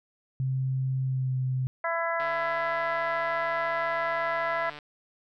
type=tone with pitch glide; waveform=sine; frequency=131.6 to 129.41 Hz; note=C3 to C3; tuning=+10 to -19 cents; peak=-25 dBFS; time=0.4-1.67 s; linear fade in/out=0 ms; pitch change=-29 cents; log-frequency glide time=1.04-1.35 s
type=harmonic tone; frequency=334.1 Hz; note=E4; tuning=23 cents sharp; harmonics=2 / 3 / 4 / 5 / 6; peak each=-30 / -32 / -33 / -34 / -35 dBFS; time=1.84-4.7 s; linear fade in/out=5 ms
type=click train; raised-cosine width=0.3 ms; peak=-26 dBFS; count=384; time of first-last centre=2.2-4.788 s; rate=148 Hz
effects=none